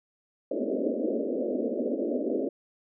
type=band-pass noise; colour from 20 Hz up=pink; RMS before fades=-29 dBFS; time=0.51-2.49 s; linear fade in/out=5 ms; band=220 to 620 Hz; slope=96 dB/octave; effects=none